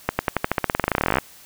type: accelerating click train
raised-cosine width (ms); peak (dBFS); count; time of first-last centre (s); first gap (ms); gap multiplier
0.5; -3; 26; 0.09-1.185; 100; 0.92
effects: white hiss -47 dBFS RMS until 1.45 s